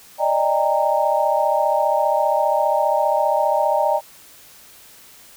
sine tone cluster, 589 / 624 / 798 / 924 Hz, D5 / D#5 / G5 / A#5, +5 / +5 / +31 / -16 cents, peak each -21 dBFS, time 0.18-4.01 s, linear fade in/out 50 ms, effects white hiss -46 dBFS RMS until 5.36 s

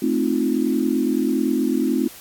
sine chord, F dominant seventh, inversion first, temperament equal, 220 / 261.6 / 311.1 / 349.2 Hz, A3 / C4 / Eb4 / F4, 0 / 0 / 0 / 0 cents, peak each -24 / -21 / -23 / -25 dBFS, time 0.02-2.08 s, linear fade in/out 5 ms, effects white hiss -42 dBFS RMS until 2.2 s + AAC 64 kbps

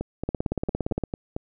two click trains, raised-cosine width 2 ms, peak -15 / -12 dBFS, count 7 / 14, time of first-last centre 0.01-1.364 / 0.29-1.037 s, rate 4.43 / 17.4 Hz, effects none

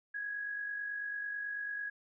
sine tone with amplitude modulation, 1662 Hz, G#6, 1 cent sharp, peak -34 dBFS, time 0.14-1.9 s, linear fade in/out 10 ms, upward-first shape sine, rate 49.1 Hz, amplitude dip 45%, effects none

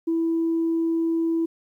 sine tone, 329.6 Hz, E4, in tune, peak -19 dBFS, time 0.07-1.46 s, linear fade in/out 10 ms, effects tanh soft clip ceiling -16 dBFS + 10-bit

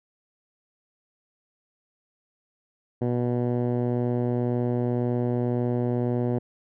10% pulse tone with low-pass filter, 121.9 Hz, B2, 22 cents flat, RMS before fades -25 dBFS, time 3.01-6.39 s, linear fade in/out 10 ms, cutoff 500 Hz, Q 0.6, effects none

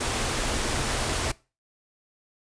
pink band-stop noise, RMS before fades -27 dBFS, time 0-1.32 s, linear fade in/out 10 ms, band 150 to 210 Hz, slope 96 dB/octave, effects noise-tail reverb RT60 0.3 s tail -21 dB re dry + resampled to 22050 Hz

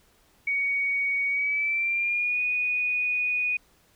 sine tone with pitch glide, 2242 to 2473 Hz, C#7 to D#7, +19 to -11 cents, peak -23 dBFS, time 0.47-3.57 s, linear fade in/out 5 ms, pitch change +170 cents, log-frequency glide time 1.28-2.41 s, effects pink hiss -62 dBFS RMS until 3.95 s

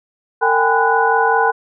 sine tone cluster, 454.3 / 781 / 826 / 1008 / 1475 Hz, A#4 / G5 / G#5 / B5 / F#6, -45 / -7 / -10 / +35 / -6 cents, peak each -18 dBFS, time 0.41-1.52 s, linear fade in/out 20 ms, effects none

